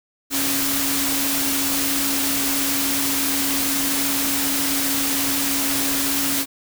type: tone in noise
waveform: sine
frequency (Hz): 276.8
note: C#4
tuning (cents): -2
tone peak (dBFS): -26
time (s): 0.3-6.46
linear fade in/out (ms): 50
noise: white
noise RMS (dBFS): -22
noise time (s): 0.3-6.46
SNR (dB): -7
effects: none